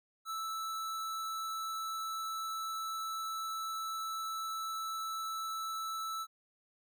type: tone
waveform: square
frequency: 1316 Hz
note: E6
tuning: 3 cents flat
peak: -37 dBFS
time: 0.25-6.27 s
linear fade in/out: 50 ms
effects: none